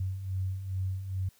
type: beating tone pair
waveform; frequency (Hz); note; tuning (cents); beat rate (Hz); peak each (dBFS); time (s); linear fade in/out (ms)
sine; 92.5 / 94.9; F#2 / F#2; 0 / +44; 2.4; -38 / -31; 0-1.29; 5
effects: white hiss -64 dBFS RMS until 1.39 s